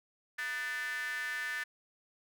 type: tone with high-pass filter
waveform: square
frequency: 136 Hz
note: C#3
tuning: 33 cents flat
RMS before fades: -37 dBFS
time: 0.38-1.64 s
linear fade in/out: 10 ms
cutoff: 1700 Hz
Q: 9.3
effects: none